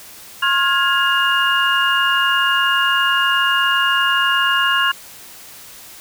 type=tone cluster; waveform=sine; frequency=1073 / 1410 / 1662 / 2832 Hz; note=C6 / F6 / G#6 / F7; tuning=+43 / +16 / +1 / +23 cents; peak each=-19 dBFS; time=0.42-4.92 s; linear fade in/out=10 ms; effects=white hiss -39 dBFS RMS until 6 s